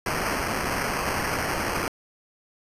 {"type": "noise with sample-and-hold", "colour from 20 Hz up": "violet", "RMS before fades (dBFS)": -27, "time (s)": [0.06, 1.88], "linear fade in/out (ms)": 2, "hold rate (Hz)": 3675, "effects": ["resampled to 32000 Hz"]}